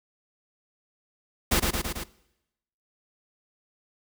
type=noise with echo; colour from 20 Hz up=pink; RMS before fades=-22 dBFS; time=1.51-1.6 s; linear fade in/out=10 ms; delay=110 ms; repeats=4; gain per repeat=-3 dB; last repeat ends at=2.04 s; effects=noise-tail reverb RT60 0.9 s tail -21 dB re dry